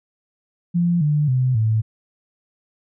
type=tone with pitch steps; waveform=sine; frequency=173 / 148.88 / 128.11 / 110.25 Hz; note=F3 / D3 / C3 / A2; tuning=-16 / +24 / -36 / +4 cents; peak=-15 dBFS; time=0.74-1.82 s; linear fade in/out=20 ms; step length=270 ms; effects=none